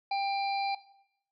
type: harmonic tone with a mistuned harmonic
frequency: 792 Hz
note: G5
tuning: 18 cents sharp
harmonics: 1 / 3 / 5 / 6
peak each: -28 / -38 / -42 / -44 dBFS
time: 0.11-0.75 s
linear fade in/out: 5 ms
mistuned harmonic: 5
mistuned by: +60 cents
effects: noise-tail reverb RT60 0.8 s tail -18 dB re dry